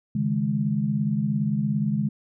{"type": "chord", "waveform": "sine", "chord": "C# suspended second", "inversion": "none", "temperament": "just", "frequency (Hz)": [138.59, 155.92, 207.9], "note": ["C#3", "D#3", "G#3"], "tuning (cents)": [0, 4, 2], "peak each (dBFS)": [-27, -27, -24], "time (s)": [0.15, 2.09], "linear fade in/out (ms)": 5, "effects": []}